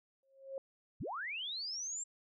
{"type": "tone with exponential growth", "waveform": "sine", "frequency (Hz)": 540, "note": "C#5", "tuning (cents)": -45, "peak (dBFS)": -36, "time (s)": [0.23, 0.58], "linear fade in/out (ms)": 1, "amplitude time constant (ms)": 75}
{"type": "linear sweep", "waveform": "sine", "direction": "up", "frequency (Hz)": [42.82, 7530], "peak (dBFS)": -38, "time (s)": [1, 2.04], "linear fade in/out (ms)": 10}
{"effects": []}